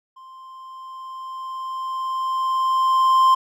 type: tone with level ramp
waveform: triangle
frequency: 1047 Hz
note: C6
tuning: 1 cent sharp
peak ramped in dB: -39 to -9 dBFS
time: 0.16-3.35 s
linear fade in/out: 10 ms
effects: none